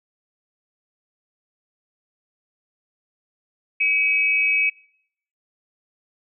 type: tone pair together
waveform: sine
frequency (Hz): 2280 / 2559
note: C#7 / D#7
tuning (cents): +48 / +48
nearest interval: major second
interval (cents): 200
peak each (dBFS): -20 / -19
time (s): 3.8-4.7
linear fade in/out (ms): 10
effects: noise-tail reverb RT60 0.7 s tail -25 dB re dry

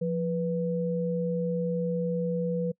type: tone pair together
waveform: sine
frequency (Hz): 173.9 / 491.4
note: F3 / B4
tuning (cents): -7 / -9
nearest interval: octave + tritone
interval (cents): 1798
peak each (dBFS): -28 / -29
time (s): 0.01-2.72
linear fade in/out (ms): 10
effects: noise-tail reverb RT60 0.1 s tail -26 dB re dry

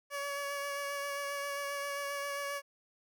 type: tone with vibrato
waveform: 15% pulse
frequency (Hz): 566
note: C#5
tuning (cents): +36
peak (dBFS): -29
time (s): 0.1-2.62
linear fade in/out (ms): 50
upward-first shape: sine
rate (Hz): 7.5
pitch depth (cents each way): 15
effects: none

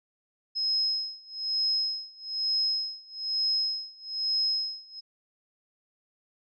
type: tone with tremolo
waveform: sine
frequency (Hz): 5130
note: E8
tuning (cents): -48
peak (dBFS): -23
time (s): 0.55-5.01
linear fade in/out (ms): 20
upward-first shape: sine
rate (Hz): 1.1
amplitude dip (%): 95
effects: none

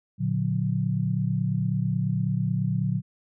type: chord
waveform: sine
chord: Bb augmented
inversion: none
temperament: just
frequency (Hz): 116.54 / 145.68 / 182.1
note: Bb2 / D3 / F#3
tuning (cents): 0 / -14 / -27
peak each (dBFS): -27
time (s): 0.18-3.02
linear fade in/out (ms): 50
effects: none

